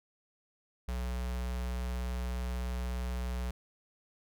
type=tone with notch filter; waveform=square; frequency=61.7 Hz; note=B1; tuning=1 cent flat; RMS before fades=-35 dBFS; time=0.88-3.51 s; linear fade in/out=5 ms; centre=290 Hz; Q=2; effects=none